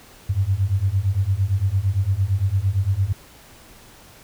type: beating tone pair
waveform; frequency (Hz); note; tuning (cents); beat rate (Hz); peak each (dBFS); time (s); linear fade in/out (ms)
sine; 92.5 / 101.3; F#2 / G#2; 0 / -43; 8.8; -21 / -20; 0.29-3.13; 10
effects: pink hiss -47 dBFS RMS until 4.23 s